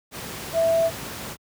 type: tone in noise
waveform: sine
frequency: 660 Hz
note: E5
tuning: 2 cents sharp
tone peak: -17 dBFS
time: 0.53-0.91 s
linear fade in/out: 50 ms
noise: pink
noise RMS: -34 dBFS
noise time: 0.11-1.37 s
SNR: +14 dB
effects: high-pass 80 Hz 12 dB/octave